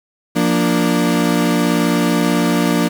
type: chord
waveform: 35% pulse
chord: Bb major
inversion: second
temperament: equal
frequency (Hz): 174.61 / 233.1 / 293.7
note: F3 / Bb3 / D4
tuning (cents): 0 / 0 / 0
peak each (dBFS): -16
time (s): 0.35-2.89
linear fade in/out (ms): 20
effects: 7-bit